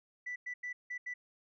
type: tone bursts at uneven times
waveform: sine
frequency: 1975.5 Hz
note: B6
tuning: in tune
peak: -36 dBFS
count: 5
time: 0.26-0.36 / 0.46-0.54 / 0.63-0.73 / 0.9-0.98 / 1.06-1.14 s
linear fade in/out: 10 ms
effects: tanh soft clip ceiling -34 dBFS